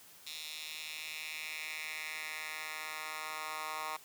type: tone with high-pass filter sweep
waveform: 10% pulse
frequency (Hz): 155.56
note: D#3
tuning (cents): 0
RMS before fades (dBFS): -42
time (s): 0.26-3.97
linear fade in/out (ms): 10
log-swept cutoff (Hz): 3500 to 1100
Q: 2.4
effects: white hiss -57 dBFS RMS until 4.04 s + high-pass 80 Hz 12 dB/octave